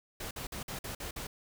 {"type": "noise bursts", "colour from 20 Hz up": "pink", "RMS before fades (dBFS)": -40, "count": 7, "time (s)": [0.2, 1.27], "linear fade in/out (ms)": 5, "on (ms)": 110, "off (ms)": 50, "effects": []}